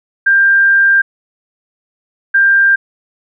sine tone bursts at uneven times, 1590 Hz, G6, 24 cents sharp, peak -6 dBFS, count 2, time 0.26-1.02 / 2.34-2.76 s, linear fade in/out 10 ms, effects none

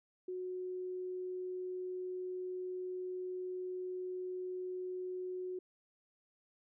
sine tone, 366.7 Hz, F#4, 15 cents flat, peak -38 dBFS, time 0.28-5.59 s, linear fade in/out 5 ms, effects none

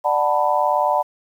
sine chord, B minor seventh, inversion first, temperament just, 592.7 / 740.8 / 889 / 987.8 Hz, D5 / F#5 / A5 / B5, +16 / +2 / +18 / 0 cents, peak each -21 dBFS, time 0.04-1.03 s, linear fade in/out 20 ms, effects 8-bit

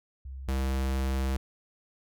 sine / square tone pair in turn, 66.3 / 66.3 Hz, C2 / C2, +23 / +23 cents, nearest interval unison, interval 0 cents, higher neither, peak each -37 / -27 dBFS, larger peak second, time 0.25-0.48 / 0.48-1.37 s, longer second, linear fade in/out 5 ms, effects none

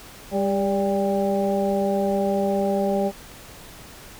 harmonic tone with a mistuned harmonic, 199.1 Hz, G3, 27 cents sharp, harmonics 1 / 2 / 3 / 4, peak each -24 / -25 / -24 / -28 dBFS, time 0.31-3.12 s, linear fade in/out 50 ms, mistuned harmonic 3, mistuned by -42 cents, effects pink hiss -43 dBFS RMS until 4.19 s

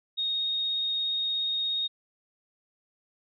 sine tone with vibrato, 3725 Hz, A#7, 2 cents flat, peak -26 dBFS, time 0.17-1.88 s, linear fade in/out 20 ms, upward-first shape sine, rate 17 Hz, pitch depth 8 cents each way, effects none

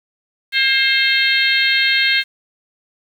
harmonic tone with a mistuned harmonic, 530 Hz, C5, 22 cents sharp, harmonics 3 / 4 / 5 / 6 / 7 / 8, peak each -19 / -17 / -22 / -21 / -22 / -21 dBFS, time 0.52-2.24 s, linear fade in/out 50 ms, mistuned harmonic 3, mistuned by +22 cents, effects 7-bit

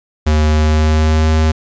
square tone with pitch glide, 76.6 to 78.62 Hz, D#2 to D#2, -27 to +19 cents, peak -10 dBFS, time 0.26-1.52 s, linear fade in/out 10 ms, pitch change +46 cents, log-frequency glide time 0.45-1.29 s, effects resampled to 16000 Hz + 8-bit

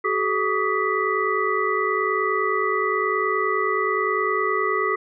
sine tone cluster, 380 / 429.6 / 1144 / 1245 / 1975 Hz, F#4 / A4 / D6 / D#6 / B6, +46 / -41 / -46 / +1 / 0 cents, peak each -26 dBFS, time 0.04-4.96 s, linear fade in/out 10 ms, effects none

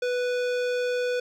sine tone with hard clipping, 493.9 Hz, B4, in tune, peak -26 dBFS, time 0.02-1.2 s, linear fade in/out 5 ms, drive 17 dB, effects none

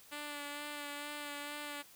5% pulse tone with vibrato, 291.7 Hz, D4, 12 cents flat, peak -30 dBFS, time 0.11-1.83 s, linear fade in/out 20 ms, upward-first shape sine, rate 2.2 Hz, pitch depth 20 cents each way, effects white hiss -59 dBFS RMS until 1.95 s

